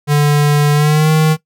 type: tone with pitch glide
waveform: square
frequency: 146.83 to 156.46 Hz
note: D3 to D#3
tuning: 0 to +10 cents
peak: -9 dBFS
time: 0.07-1.37 s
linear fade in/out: 50 ms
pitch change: +110 cents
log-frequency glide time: 0.73-1.1 s
effects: noise-tail reverb RT60 0.1 s tail -18 dB re dry